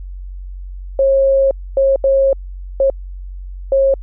sine tone bursts at uneven times, 542 Hz, C#5, 39 cents flat, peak -9 dBFS, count 5, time 0.99-1.51 / 1.77-1.96 / 2.04-2.33 / 2.8-2.9 / 3.72-3.94 s, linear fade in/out 2 ms, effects added 46 Hz sine -26 dBFS peak until 4.02 s

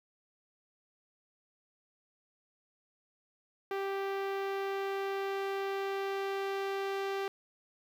sawtooth tone with low-pass filter sweep, 392 Hz, G4, in tune, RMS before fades -35 dBFS, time 3.71-7.28 s, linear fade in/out 2 ms, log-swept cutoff 2600 to 3900 Hz, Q 0.75, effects 10-bit

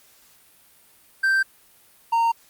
triangle tone pair in turn, 1565 / 922 Hz, G6 / A#5, -3 / -19 cents, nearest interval major sixth, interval 916 cents, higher first, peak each -15 dBFS, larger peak neither, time 1.23-1.43 / 2.12-2.32 s, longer neither, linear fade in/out 10 ms, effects white hiss -55 dBFS RMS until 2.49 s + Opus 48 kbps

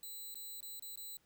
5% pulse tone with dropouts, 4000 Hz, B7, 21 cents sharp, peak -37 dBFS, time 0.03-1.17 s, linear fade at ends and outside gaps 1 ms, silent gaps 0.343-0.355 / 0.606-0.628 / 0.796-0.823 / 0.958-0.974 s, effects pink hiss -73 dBFS RMS until 1.25 s

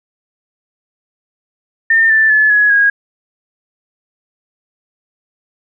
sine tone with pitch steps, 1809 / 1765.6 / 1723.3 / 1682 / 1641.7 Hz, A6 / A6 / A6 / G#6 / G#6, +48 / +5 / -36 / +22 / -20 cents, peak -7 dBFS, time 1.9-2.9 s, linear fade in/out 5 ms, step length 200 ms, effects none

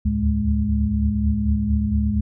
sine tone cluster, 71.3 / 75.4 / 80.2 / 108 / 209.1 Hz, C#2 / D2 / E2 / A2 / G#3, +49 / +46 / -47 / -32 / +12 cents, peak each -22 / -26 / -28 / -27 / -21 dBFS, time 0.05-2.21 s, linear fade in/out 10 ms, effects none

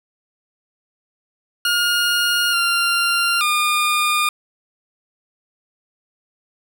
20% pulse tone with pitch steps, 1424 / 1389 / 1212 Hz, F6 / F6 / D#6, +33 / -10 / -46 cents, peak -11 dBFS, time 1.65-4.29 s, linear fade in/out 2 ms, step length 880 ms, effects none

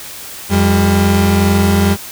35% pulse tone pair together, 88.67 / 199.6 Hz, F2 / G3, +27 / +32 cents, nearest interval octave + major second, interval 1405 cents, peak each -11 / -10 dBFS, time 0.49-1.97 s, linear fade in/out 50 ms, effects white hiss -30 dBFS RMS until 2.11 s

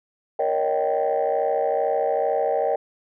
sine chord, Eb dominant seventh, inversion second, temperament just, 466.7 / 560 / 622.3 / 777.8 Hz, Bb4 / Db5 / Eb5 / G5, +2 / +18 / 0 / -14 cents, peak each -24 dBFS, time 0.39-2.76 s, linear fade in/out 5 ms, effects tanh soft clip ceiling -13 dBFS

